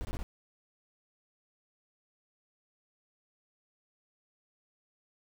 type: noise bursts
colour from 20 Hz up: brown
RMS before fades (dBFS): -36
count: 4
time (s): 0.01-0.23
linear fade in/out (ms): 0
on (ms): 40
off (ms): 20
effects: none